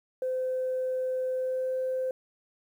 sine tone with pitch glide, 514 to 517.3 Hz, C5 to C5, -31 to -20 cents, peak -26 dBFS, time 0.22-2.11 s, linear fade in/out 2 ms, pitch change +11 cents, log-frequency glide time 1.33-1.73 s, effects tanh soft clip ceiling -23 dBFS + 10-bit

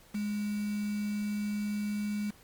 sine tone with quantisation, 207.7 Hz, G#3, in tune, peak -30 dBFS, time 0.14-2.31 s, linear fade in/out 10 ms, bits 7, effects pink hiss -58 dBFS RMS until 2.43 s + MP3 96 kbps

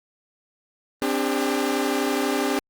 sawtooth chord, C suspended second, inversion none, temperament equal with one note detuned, 261.6 / 293.7 / 401.6 Hz, C4 / D4 / G4, 0 / 0 / +42 cents, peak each -22 dBFS, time 1.02-2.59 s, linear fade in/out 0 ms, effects Opus 32 kbps

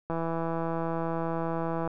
click train, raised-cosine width 1 ms, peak -18 dBFS, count 294, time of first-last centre 0.1-1.876 s, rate 165 Hz, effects none

